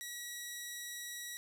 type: tone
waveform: 10% pulse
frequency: 1925 Hz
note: B6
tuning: 45 cents flat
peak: -33 dBFS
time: 0.01-1.37 s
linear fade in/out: 0 ms
effects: none